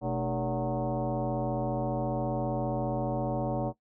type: tone with frequency modulation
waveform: sine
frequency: 221.4 Hz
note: A3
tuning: 11 cents sharp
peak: -27 dBFS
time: 0.01-3.73 s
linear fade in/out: 50 ms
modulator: 174 Hz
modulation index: 3.4
effects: noise-tail reverb RT60 0.1 s tail -17 dB re dry